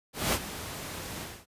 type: noise with ADSR envelope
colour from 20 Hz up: pink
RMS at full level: -25 dBFS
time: 0.13-1.46 s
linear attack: 200 ms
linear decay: 54 ms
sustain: -13 dB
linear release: 250 ms
effects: high-pass 60 Hz 12 dB/octave + resampled to 32000 Hz